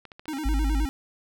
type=clicks; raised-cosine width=0.3 ms; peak=-27 dBFS; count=7; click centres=0.053 / 0.118 / 0.195 / 0.256 / 0.287 / 0.337 / 0.371 s
type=tone with vibrato; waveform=square; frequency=290 Hz; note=D4; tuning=22 cents flat; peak=-30 dBFS; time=0.28-0.89 s; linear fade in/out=0 ms; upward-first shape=square; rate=9.6 Hz; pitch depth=120 cents each way
type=tone; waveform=sine; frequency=51.1 Hz; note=G#1; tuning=27 cents flat; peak=-21 dBFS; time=0.45-0.86 s; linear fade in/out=10 ms
effects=none